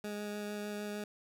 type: tone with vibrato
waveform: 20% pulse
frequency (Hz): 207.7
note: G#3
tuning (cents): 0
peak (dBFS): -33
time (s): 0.04-1.04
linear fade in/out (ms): 2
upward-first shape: sine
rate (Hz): 6.6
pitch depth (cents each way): 9
effects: none